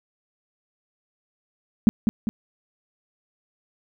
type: tone with echo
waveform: sine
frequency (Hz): 218.7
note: A3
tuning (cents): -10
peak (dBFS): -9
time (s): 1.87-1.89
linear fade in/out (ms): 0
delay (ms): 200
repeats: 2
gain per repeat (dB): -6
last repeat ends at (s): 2.29
effects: none